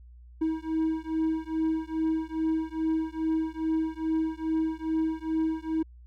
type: beating tone pair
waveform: triangle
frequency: 318.3 / 320.7 Hz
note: D#4 / E4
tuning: +39 / -48 cents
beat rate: 2.4 Hz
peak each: -27 dBFS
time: 0.41-5.83 s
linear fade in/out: 10 ms
effects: added 60 Hz sine -47 dBFS peak until 6.06 s